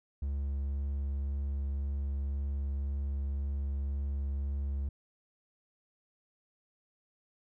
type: tone with vibrato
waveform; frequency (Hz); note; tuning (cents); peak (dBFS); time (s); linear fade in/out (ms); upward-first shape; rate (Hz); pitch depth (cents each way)
triangle; 69.7; C#2; +10; -29; 0.22-4.89; 5; triangle; 1.9; 10
effects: none